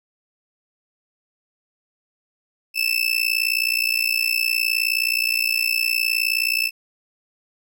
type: tone with amplitude modulation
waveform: 30% pulse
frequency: 2637 Hz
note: E7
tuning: in tune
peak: -12 dBFS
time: 2.74-6.71 s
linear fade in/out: 50 ms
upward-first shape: sine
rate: 59.3 Hz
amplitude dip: 95%
effects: none